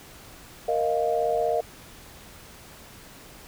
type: chord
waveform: sine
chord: Bb suspended fourth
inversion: none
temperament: equal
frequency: 466.2 / 622.3 / 698.5 Hz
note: Bb4 / Eb5 / F5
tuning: 0 / 0 / 0 cents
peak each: -26 dBFS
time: 0.68-1.61 s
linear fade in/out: 5 ms
effects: pink hiss -47 dBFS RMS until 3.47 s